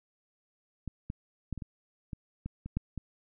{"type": "clicks", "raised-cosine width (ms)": 5, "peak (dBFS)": [-24, -23, -21, -27, -27, -25, -24, -27, -17, -24], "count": 10, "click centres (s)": [0.877, 1.101, 1.527, 1.577, 1.622, 2.132, 2.46, 2.66, 2.77, 2.977], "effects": []}